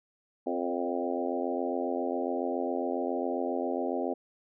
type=harmonic tone with a mistuned harmonic; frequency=87.31 Hz; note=F2; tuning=in tune; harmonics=3 / 4 / 5 / 6 / 7 / 8 / 9; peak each=-34 / -35 / -36 / -37 / -37 / -38 / -39 dBFS; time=0.46-4.14 s; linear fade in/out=10 ms; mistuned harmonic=6; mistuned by=+20 cents; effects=none